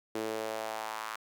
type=tone with high-pass filter sweep; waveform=sawtooth; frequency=110 Hz; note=A2; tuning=in tune; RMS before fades=-37 dBFS; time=0.15-1.16 s; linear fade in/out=5 ms; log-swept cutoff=360 to 1200 Hz; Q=2.5; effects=none